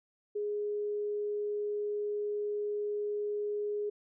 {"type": "tone", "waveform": "sine", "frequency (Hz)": 415.3, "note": "G#4", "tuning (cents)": 0, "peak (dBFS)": -31, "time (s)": [0.35, 3.9], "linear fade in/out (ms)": 10, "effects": []}